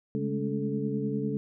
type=tone cluster; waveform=sine; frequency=138.3 / 206.6 / 216.5 / 282 / 434 Hz; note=C#3 / G#3 / A3 / C#4 / A4; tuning=-4 / -9 / -28 / +30 / -24 cents; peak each=-34 / -32 / -36 / -34 / -34 dBFS; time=0.15-1.37 s; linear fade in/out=0 ms; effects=none